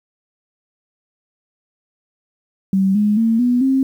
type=tone with pitch steps; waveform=sine; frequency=192.6 / 208.8 / 226.4 / 245.5 / 266.2 Hz; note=G3 / G#3 / A3 / B3 / C4; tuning=-30 / +10 / +50 / -10 / +30 cents; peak=-12 dBFS; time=2.73-3.83 s; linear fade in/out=2 ms; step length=220 ms; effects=8-bit